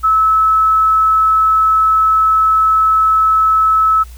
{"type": "tone", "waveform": "sine", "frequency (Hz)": 1300, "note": "E6", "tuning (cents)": -24, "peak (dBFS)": -8, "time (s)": [0.03, 4.04], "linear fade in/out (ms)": 20, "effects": ["added 60 Hz sine -31 dBFS peak until 4.17 s", "white hiss -45 dBFS RMS until 4.17 s"]}